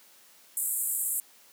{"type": "band-pass noise", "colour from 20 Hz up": "pink", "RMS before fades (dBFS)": -30, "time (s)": [0.57, 1.2], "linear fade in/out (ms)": 0, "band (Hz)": [7600, 15000], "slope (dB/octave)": 96, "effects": ["white hiss -57 dBFS RMS until 1.52 s", "high-pass 200 Hz 12 dB/octave"]}